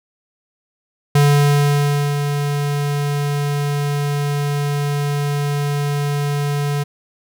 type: tone with ADSR envelope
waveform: square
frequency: 144.3 Hz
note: D3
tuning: 30 cents flat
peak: -10 dBFS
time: 1.15-6.84 s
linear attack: 5 ms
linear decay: 1000 ms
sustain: -8 dB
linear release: 15 ms
effects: none